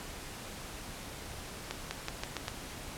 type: accelerating click train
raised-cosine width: 0.2 ms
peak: -17 dBFS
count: 6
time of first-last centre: 1.71-2.482 s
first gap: 200 ms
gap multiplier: 0.87
effects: pink hiss -44 dBFS RMS until 2.97 s + low-pass 12000 Hz 12 dB/octave